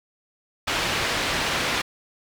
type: low-pass noise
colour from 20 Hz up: white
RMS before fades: -25 dBFS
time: 0.67-1.82 s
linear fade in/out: 10 ms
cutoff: 3300 Hz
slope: 12 dB/octave
effects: none